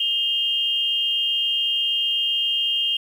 sine tone pair together, 2837 / 3184 Hz, F7 / G7, +27 / +26 cents, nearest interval major second, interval 199 cents, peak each -22 dBFS, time 0-2.97 s, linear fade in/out 5 ms, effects 8-bit

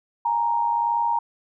sine tone pair together, 830.6 / 932.3 Hz, G#5 / A#5, 0 / 0 cents, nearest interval major second, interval 200 cents, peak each -27 / -20 dBFS, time 0.25-1.19 s, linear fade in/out 5 ms, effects none

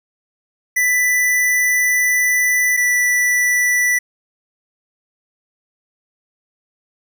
square tone pair in turn, 1985 / 1970.2 Hz, B6 / B6, +8 / -5 cents, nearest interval unison, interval 13 cents, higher first, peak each -14 dBFS, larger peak neither, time 0.76-2.77 / 2.77-3.99 s, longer first, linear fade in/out 10 ms, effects none

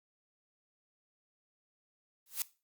blue noise with exponential growth, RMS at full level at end -29 dBFS, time 2.26-2.42 s, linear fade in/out 2 ms, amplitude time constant 33 ms, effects noise-tail reverb RT60 0.3 s tail -18 dB re dry + Opus 48 kbps

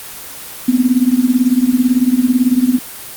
sine tone with tremolo, 251.1 Hz, B3, 29 cents sharp, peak -5 dBFS, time 0.68-2.79 s, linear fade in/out 5 ms, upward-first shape triangle, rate 18 Hz, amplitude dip 95%, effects white hiss -30 dBFS RMS until 3.16 s + Opus 24 kbps

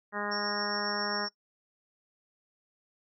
harmonic tone, 206 Hz, G#3, 14 cents flat, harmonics 1 / 2 / 3 / 4 / 5 / 6 / 7 / 8 / 9, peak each -40 / -40 / -40 / -40 / -40 / -40 / -40 / -40 / -40 dBFS, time 0.12-1.29 s, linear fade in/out 50 ms
sine tone with tremolo, 5470 Hz, F8, 37 cents flat, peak -34 dBFS, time 0.31-1.29 s, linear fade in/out 10 ms, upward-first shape sine, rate 7.4 Hz, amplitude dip 35%
effects noise-tail reverb RT60 0.1 s tail -18 dB re dry

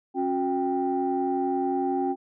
sine tone cluster, 272.2 / 363.3 / 787 Hz, C#4 / F#4 / G5, -31 / -32 / +7 cents, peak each -27 dBFS, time 0.14-2.16 s, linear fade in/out 50 ms, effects tanh soft clip ceiling -15 dBFS

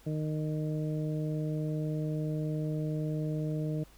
harmonic tone, 153.9 Hz, D#3, 19 cents flat, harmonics 1 / 2 / 3 / 4, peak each -31 / -37 / -41 / -43 dBFS, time 0.06-3.84 s, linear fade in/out 10 ms, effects added 50 Hz sine -58 dBFS peak until 3.97 s + pink hiss -60 dBFS RMS until 3.97 s

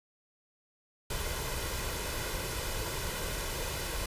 pink noise with comb filter, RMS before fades -35 dBFS, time 1.1-4.06 s, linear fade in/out 5 ms, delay 2 ms, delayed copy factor +0.55, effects resampled to 32000 Hz

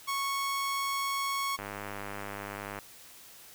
sawtooth tone, 1104 Hz, C#6, 7 cents flat, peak -26 dBFS, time 0.07-1.57 s, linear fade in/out 20 ms
click train, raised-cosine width 0.5 ms, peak -23 dBFS, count 122, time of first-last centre 1.59-2.788 s, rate 101 Hz
effects white hiss -52 dBFS RMS until 3.54 s

